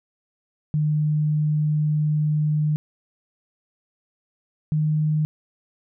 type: tone pair in turn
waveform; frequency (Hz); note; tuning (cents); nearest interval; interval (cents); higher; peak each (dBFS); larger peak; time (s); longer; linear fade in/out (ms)
sine; 151.6 / 153.45; D#3 / D#3; -45 / -24; unison; 21; second; -18; neither; 0.74-2.76 / 4.72-5.25; first; 0
effects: none